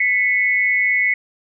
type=tone pair together; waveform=sine; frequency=1995.4 / 2200 Hz; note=B6 / C#7; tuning=+17 / -14 cents; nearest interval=major second; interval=169 cents; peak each=-17 dBFS; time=0-1.14 s; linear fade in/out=5 ms; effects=none